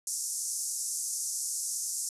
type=band-pass noise; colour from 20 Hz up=pink; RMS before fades=-34 dBFS; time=0.07-2.09 s; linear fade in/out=2 ms; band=5700 to 11000 Hz; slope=48 dB/octave; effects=resampled to 32000 Hz